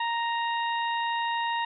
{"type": "harmonic tone", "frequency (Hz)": 932.3, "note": "A#5", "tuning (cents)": 0, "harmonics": [1, 2, 3, 4], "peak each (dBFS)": [-27, -33, -37, -39], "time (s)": [0, 1.65], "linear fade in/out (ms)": 5, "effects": []}